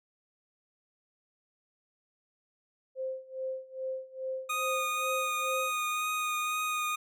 sine tone with tremolo, 523.3 Hz, C5, in tune, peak -31 dBFS, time 2.95-5.73 s, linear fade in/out 50 ms, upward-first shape sine, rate 2.4 Hz, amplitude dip 90%
25% pulse tone with vibrato, 1237 Hz, D#6, 10 cents flat, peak -26 dBFS, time 4.49-6.96 s, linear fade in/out 10 ms, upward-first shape triangle, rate 2 Hz, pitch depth 15 cents each way
effects none

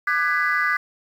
sine chord, G# half-diminished seventh, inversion second, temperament just, 1196.1 / 1495.1 / 1661.2 / 1993.5 Hz, D6 / F#6 / G#6 / B6, +31 / +18 / 0 / +16 cents, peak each -23 dBFS, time 0.07-0.77 s, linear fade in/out 5 ms, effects tanh soft clip ceiling -12 dBFS + 8-bit

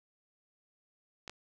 clicks, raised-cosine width 0.2 ms, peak -26 dBFS, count 2, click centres 1.278 / 1.296 s, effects none

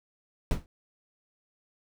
brown noise with exponential decay, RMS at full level -20 dBFS, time 0.51-0.66 s, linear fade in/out 1 ms, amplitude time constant 31 ms, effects none

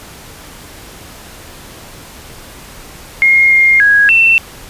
sine tone with pitch steps, 2139 / 2125 / 1654 / 2688 Hz, C7 / C7 / G#6 / E7, +38 / +26 / -8 / +33 cents, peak -5 dBFS, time 3.22-4.38 s, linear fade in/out 0 ms, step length 290 ms, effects pink hiss -34 dBFS RMS until 4.69 s + resampled to 32000 Hz

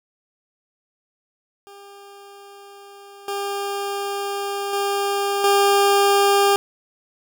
20% pulse tone with level steps, 400.6 Hz, G4, 38 cents sharp, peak -36 / -19 / -15 / -9 dBFS, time 1.67-6.56 s, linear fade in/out 0 ms, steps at 3.28 / 4.73 / 5.44 s, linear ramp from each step 2 ms, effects none

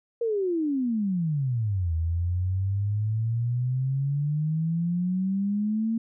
sine exponential two-way sweep, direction down then up, 478.1 to 80.4 to 229 Hz, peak -23 dBFS, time 0.21-5.98 s, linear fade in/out 5 ms, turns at 1.94 s, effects none

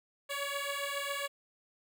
10% pulse beating tone pair, 560 / 567.3 Hz, C#5 / C#5, +18 / +40 cents, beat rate 7.3 Hz, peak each -29 dBFS, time 0.29-1.28 s, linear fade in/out 20 ms, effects none

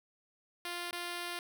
5% pulse tone with dropouts, 349.3 Hz, F4, in tune, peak -26 dBFS, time 0.65-1.39 s, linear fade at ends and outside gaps 1 ms, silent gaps 0.91-0.928 s, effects none

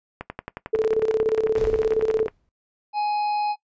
click train, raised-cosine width 0.5 ms, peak -16 dBFS, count 24, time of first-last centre 0.21-2.282 s, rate 11.1 Hz
sine tone with tremolo, 440 Hz, A4, in tune, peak -15 dBFS, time 0.73-2.27 s, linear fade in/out 10 ms, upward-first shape square, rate 17 Hz, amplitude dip 65%
brown noise with exponential decay, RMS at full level -28 dBFS, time 1.57-2.49 s, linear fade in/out 0 ms, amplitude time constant 200 ms
harmonic tone, 835 Hz, G#5, 9 cents sharp, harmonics 1 / 3 / 5 / 6, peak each -21 / -38 / -41 / -46 dBFS, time 2.93-3.56 s, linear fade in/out 50 ms
effects noise-tail reverb RT60 0.1 s tail -19 dB re dry + resampled to 16000 Hz

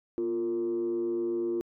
sine tone with frequency modulation, 349.2 Hz, F4, in tune, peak -26 dBFS, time 0.18-1.61 s, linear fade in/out 0 ms, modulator 108 Hz, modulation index 0.48, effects tanh soft clip ceiling -23 dBFS

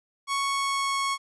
sawtooth tone with pitch glide, 1108.7 to 1101 Hz, C#6 to C#6, 0 to -12 cents, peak -21 dBFS, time 0.27-1.18 s, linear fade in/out 50 ms, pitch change -12 cents, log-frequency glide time 0.38-0.98 s, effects resampled to 24000 Hz

